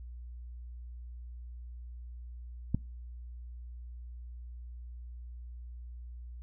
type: click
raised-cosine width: 5 ms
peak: -15 dBFS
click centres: 2.746 s
effects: noise-tail reverb RT60 0.3 s tail -24 dB re dry + added 60 Hz sine -42 dBFS peak until 6.42 s